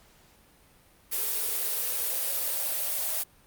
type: noise with high-pass filter sweep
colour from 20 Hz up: blue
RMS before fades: -29 dBFS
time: 1.11-3.24 s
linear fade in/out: 20 ms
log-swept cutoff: 410 to 630 Hz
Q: 5.6
effects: pink hiss -59 dBFS RMS until 3.46 s + Opus 48 kbps